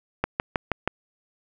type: click train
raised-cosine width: 0.5 ms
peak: -7 dBFS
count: 5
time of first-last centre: 0.24-0.876 s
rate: 6.29 Hz
effects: none